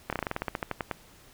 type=slowing click train; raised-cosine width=0.5 ms; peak=-14 dBFS; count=15; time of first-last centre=0.1-0.913 s; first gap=27 ms; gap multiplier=1.11; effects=pink hiss -55 dBFS RMS until 1.33 s